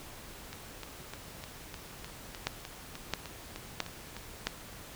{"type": "two click trains", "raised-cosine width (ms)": 0.2, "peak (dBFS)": [-12, -24], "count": [4, 14], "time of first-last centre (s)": [[2.47, 4.47], [0.53, 4.469]], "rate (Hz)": [1.5, 3.3], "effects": ["pink hiss -48 dBFS RMS until 4.95 s"]}